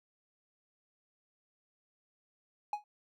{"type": "tone with exponential decay", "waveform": "triangle", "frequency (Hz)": 834, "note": "G#5", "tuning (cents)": 7, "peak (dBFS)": -26, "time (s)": [2.73, 2.84], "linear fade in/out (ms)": 2, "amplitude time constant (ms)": 23, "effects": []}